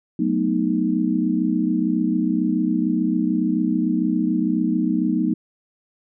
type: chord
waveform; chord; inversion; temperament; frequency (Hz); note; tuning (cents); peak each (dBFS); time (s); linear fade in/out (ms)
sine; B dominant seventh; second; equal; 185 / 220 / 246.9 / 311.1; F#3 / A3 / B3 / D#4; 0 / 0 / 0 / 0; -24 / -24 / -23 / -22; 0.19-5.34; 5
effects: none